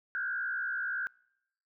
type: tone with frequency modulation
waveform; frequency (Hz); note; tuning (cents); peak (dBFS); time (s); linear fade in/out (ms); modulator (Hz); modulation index
sine; 1528; G6; -45; -31; 0.15-1.07; 0; 61.3; 1.6
effects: noise-tail reverb RT60 0.8 s tail -26 dB re dry